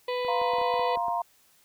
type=harmonic tone; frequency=496.5 Hz; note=B4; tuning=9 cents sharp; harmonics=1 / 2 / 4 / 5 / 6 / 7 / 8 / 9; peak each=-28 / -34 / -40 / -42 / -44 / -45 / -46 / -47 dBFS; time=0.08-0.96 s; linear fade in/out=5 ms
type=clicks; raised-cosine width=1 ms; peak=-28 dBFS; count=9; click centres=0.249 / 0.416 / 0.536 / 0.585 / 0.615 / 0.74 / 0.795 / 0.973 / 1.083 s
type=chord; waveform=sine; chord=F suspended fourth; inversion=none; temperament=equal with one note detuned; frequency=698.5 / 942.1 / 1046.5 Hz; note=F5 / Bb5 / C6; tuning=0 / +18 / 0 cents; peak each=-29 / -29 / -33 dBFS; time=0.28-1.22 s; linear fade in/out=5 ms
effects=white hiss -62 dBFS RMS until 1.64 s